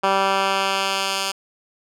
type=tone with band-pass filter sweep; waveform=10% pulse; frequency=194.3 Hz; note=G3; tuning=15 cents flat; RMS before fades=-21 dBFS; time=0.03-1.32 s; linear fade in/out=10 ms; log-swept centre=1200 to 4900 Hz; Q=0.71; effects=none